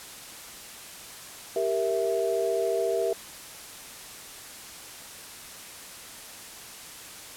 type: chord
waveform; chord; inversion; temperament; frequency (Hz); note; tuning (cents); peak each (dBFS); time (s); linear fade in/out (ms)
sine; E diminished; first; equal; 392 / 466.2 / 659.3; G4 / Bb4 / E5; 0 / 0 / 0; -28; 1.56-3.13; 2
effects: white hiss -43 dBFS RMS until 7.36 s + low-pass 12000 Hz 12 dB/octave